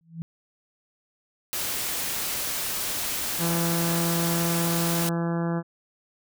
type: tone with exponential growth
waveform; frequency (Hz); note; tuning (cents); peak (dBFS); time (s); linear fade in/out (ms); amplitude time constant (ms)
sine; 164.81; E3; 0; -27; 0.01-0.22; 0; 45
type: noise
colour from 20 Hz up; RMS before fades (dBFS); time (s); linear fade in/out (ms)
white; -29; 1.53-5.09; 0
type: harmonic tone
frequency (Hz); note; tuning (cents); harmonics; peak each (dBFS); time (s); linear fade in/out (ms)
168.7; E3; +40; 1 / 2 / 3 / 4 / 5 / 6 / 7 / 8 / 9 / 10; -25 / -31 / -35 / -37 / -39 / -41 / -42 / -43 / -44 / -45; 3.38-5.63; 50
effects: none